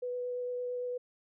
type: tone with vibrato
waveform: sine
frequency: 493.9 Hz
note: B4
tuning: in tune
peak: -33 dBFS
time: 0.02-0.98 s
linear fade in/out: 10 ms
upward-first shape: triangle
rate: 8.8 Hz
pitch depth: 10 cents each way
effects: none